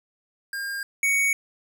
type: tone pair in turn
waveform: square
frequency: 1609 / 2234 Hz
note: G6 / C#7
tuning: +45 / +13 cents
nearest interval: tritone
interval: 568 cents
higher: second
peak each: -29 / -20 dBFS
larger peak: second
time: 0.53-0.83 / 1.03-1.33 s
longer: neither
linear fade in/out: 2 ms
effects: 10-bit